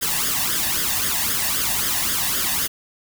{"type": "noise with flanger", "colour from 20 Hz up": "white", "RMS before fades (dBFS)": -22, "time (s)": [0.01, 2.68], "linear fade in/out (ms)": 20, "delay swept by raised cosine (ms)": [0.59, 1.13], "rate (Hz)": 3.8, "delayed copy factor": 0.7, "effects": []}